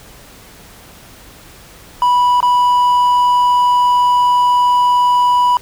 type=tone with dropouts; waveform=triangle; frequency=983 Hz; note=B5; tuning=8 cents flat; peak=-7 dBFS; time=2.02-5.57 s; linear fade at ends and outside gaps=1 ms; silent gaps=2.404-2.428 s; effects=pink hiss -40 dBFS RMS until 5.61 s